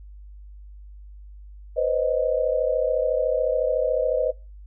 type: tone cluster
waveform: sine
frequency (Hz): 496.1 / 530 / 622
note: B4 / C5 / D#5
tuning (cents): +8 / +22 / -1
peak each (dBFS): -24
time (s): 1.76-4.32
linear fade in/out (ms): 20
effects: noise-tail reverb RT60 0.3 s tail -24 dB re dry + added 50 Hz sine -40 dBFS peak until 4.66 s